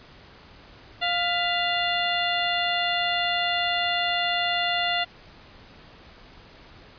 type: harmonic tone with a mistuned harmonic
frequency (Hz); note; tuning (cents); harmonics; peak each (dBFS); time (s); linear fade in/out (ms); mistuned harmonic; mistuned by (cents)
700; F5; +4; 1 / 2 / 3 / 4 / 5 / 6; -27 / -31 / -30 / -28 / -30 / -34; 1.01-5.05; 20; 3; -87
effects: pink hiss -49 dBFS RMS until 6.98 s + resampled to 11025 Hz